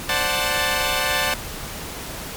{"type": "chord", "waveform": "10% pulse", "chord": "D dominant seventh", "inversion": "third", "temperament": "equal", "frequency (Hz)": [523.3, 587.3, 740, 880], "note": ["C5", "D5", "F#5", "A5"], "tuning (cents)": [0, 0, 0, 0], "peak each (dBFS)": -17, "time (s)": [0.09, 1.34], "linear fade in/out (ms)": 2, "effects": ["pink hiss -32 dBFS RMS until 2.36 s", "MP3 96 kbps"]}